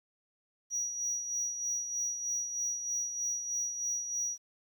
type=tone with tremolo; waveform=sine; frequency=5790 Hz; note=F#8; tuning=38 cents flat; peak=-28 dBFS; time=0.7-4.38 s; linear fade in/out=50 ms; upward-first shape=sine; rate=3.2 Hz; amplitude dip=60%; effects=tanh soft clip ceiling -28 dBFS + 11-bit